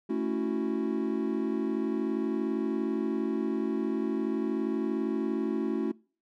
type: chord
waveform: triangle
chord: F# minor seventh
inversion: first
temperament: equal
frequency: 220 / 277.2 / 329.6 / 370 Hz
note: A3 / C#4 / E4 / F#4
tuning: 0 / 0 / 0 / 0 cents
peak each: -31 dBFS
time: 0.09-5.92 s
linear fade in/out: 10 ms
effects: noise-tail reverb RT60 0.4 s tail -24 dB re dry